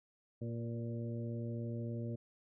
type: harmonic tone with a mistuned harmonic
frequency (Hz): 116.54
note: A#2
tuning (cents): 0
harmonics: 1 / 2 / 3 / 4 / 5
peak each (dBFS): -39 / -43 / -48 / -50 / -51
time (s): 0.41-2.16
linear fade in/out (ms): 10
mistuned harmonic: 4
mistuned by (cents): +25
effects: none